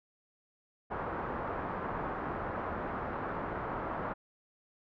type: low-pass noise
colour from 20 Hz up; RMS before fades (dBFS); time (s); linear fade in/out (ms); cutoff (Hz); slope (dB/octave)
white; -37; 0.9-4.14; 20; 1300; 24
effects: none